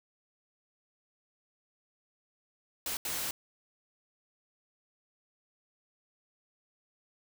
white noise bursts at uneven times, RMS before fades -35 dBFS, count 2, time 2.86-2.97 / 3.05-3.31 s, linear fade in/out 2 ms, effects none

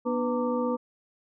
sine tone cluster, 242.9 / 298 / 496.7 / 915 / 1170 Hz, B3 / D4 / B4 / A#5 / D6, -29 / +25 / +10 / -32 / -7 cents, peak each -28 / -37 / -28 / -35 / -36 dBFS, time 0.05-0.77 s, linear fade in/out 20 ms, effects none

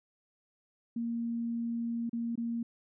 sine tone with dropouts, 233.1 Hz, A#3, in tune, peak -31 dBFS, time 0.96-2.63 s, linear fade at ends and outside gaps 5 ms, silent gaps 2.095-2.13 / 2.356-2.376 s, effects none

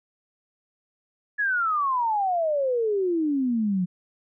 sine exponential sweep, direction down, 1720 to 175.1 Hz, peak -21 dBFS, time 1.38-3.86 s, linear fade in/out 20 ms, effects none

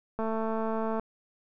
click train, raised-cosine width 1 ms, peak -19 dBFS, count 180, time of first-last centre 0.19-0.996 s, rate 222 Hz, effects none

